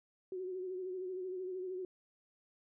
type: tone with vibrato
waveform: sine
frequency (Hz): 370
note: F#4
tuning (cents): 0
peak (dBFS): -38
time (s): 0.32-1.85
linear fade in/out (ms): 2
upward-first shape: sine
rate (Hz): 13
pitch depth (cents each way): 45
effects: none